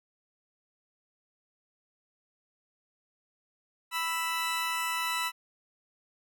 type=tone pair together; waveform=20% pulse; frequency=988.5 / 1318.5 Hz; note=B5 / E6; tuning=+1 / 0 cents; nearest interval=perfect fourth; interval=499 cents; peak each=-27 dBFS; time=3.91-5.32 s; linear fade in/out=50 ms; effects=none